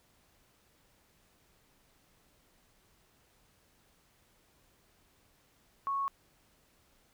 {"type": "tone", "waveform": "sine", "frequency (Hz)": 1104, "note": "C#6", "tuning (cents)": -7, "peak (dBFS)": -30, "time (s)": [5.87, 6.08], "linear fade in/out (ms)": 0, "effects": ["pink hiss -68 dBFS RMS until 7.13 s"]}